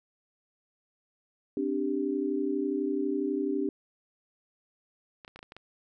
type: chord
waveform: sine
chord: C suspended second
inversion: none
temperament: equal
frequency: 261.6 / 293.7 / 392 Hz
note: C4 / D4 / G4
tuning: 0 / 0 / 0 cents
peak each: -33 / -30 / -31 dBFS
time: 1.57-3.69 s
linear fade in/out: 2 ms
type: clicks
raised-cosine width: 0.3 ms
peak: -29 dBFS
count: 7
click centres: 5.248 / 5.279 / 5.36 / 5.391 / 5.429 / 5.521 / 5.566 s
effects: none